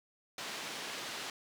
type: band-pass noise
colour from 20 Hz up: white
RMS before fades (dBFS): -42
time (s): 0.38-1.3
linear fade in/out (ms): 2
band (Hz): 180 to 4400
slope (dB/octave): 12
effects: none